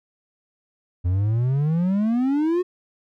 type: exponential sweep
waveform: triangle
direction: up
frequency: 86 to 370 Hz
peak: -16 dBFS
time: 1.04-2.63 s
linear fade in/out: 20 ms
effects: none